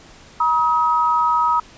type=tone pair together; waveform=sine; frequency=957 / 1268.6 Hz; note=A#5 / D#6; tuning=+45 / +33 cents; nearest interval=perfect fourth; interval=488 cents; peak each=-17 dBFS; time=0.4-1.6 s; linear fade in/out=5 ms; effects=pink hiss -45 dBFS RMS until 1.77 s + resampled to 16000 Hz